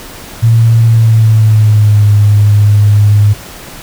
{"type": "tone with pitch glide", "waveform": "sine", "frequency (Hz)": [114.4, 103.7], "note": ["A#2", "G#2"], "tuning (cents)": [-32, -2], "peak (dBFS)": -3, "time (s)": [0.42, 3.34], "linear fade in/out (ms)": 20, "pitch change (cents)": -170, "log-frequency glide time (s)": [0.87, 2.05], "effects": ["pink hiss -29 dBFS RMS until 3.82 s"]}